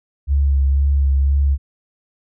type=tone with vibrato; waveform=sine; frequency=69.3 Hz; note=C#2; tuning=in tune; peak=-12 dBFS; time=0.27-1.58 s; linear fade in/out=50 ms; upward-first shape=sine; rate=2 Hz; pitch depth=26 cents each way; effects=none